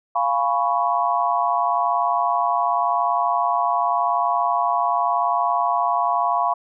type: chord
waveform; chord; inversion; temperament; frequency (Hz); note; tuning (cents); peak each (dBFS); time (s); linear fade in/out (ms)
sine; C# dominant seventh; first; equal; 698.5 / 830.6 / 987.8 / 1108.7; E#5 / G#5 / B5 / C#6; 0 / 0 / 0 / 0; -22 / -26 / -22 / -23; 0.15-6.54; 10
effects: none